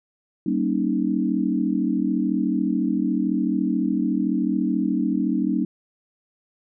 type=chord; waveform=sine; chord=Eb dominant seventh; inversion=first; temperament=equal with one note detuned; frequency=192.19 / 233.1 / 277.2 / 311.1 Hz; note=G3 / Bb3 / Db4 / Eb4; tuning=-34 / 0 / 0 / 0 cents; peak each=-25 dBFS; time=0.46-5.65 s; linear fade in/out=5 ms; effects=none